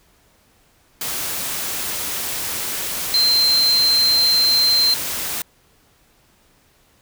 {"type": "tone in noise", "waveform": "sine", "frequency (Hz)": 4127, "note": "C8", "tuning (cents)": -25, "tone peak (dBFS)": -13, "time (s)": [3.14, 4.94], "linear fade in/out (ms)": 2, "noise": "white", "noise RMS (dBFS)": -25, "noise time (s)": [1.01, 5.42], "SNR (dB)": 9, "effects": ["pink hiss -57 dBFS RMS until 7.01 s"]}